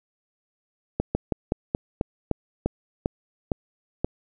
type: slowing click train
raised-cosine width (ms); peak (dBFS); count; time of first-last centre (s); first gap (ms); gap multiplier
2; -9; 11; 1-4.046; 150; 1.15
effects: none